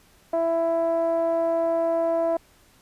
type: tone with low-pass filter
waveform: 10% pulse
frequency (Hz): 331.8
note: E4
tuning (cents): +11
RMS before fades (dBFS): -23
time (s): 0.33-2.37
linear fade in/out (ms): 5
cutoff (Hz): 670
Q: 3.7
effects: pink hiss -57 dBFS RMS until 2.81 s + resampled to 32000 Hz